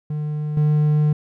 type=tone with level steps; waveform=triangle; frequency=150.6 Hz; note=D3; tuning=44 cents sharp; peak=-20 / -12 dBFS; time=0.1-1.13 s; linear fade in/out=5 ms; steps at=0.57 s; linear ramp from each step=2 ms; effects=none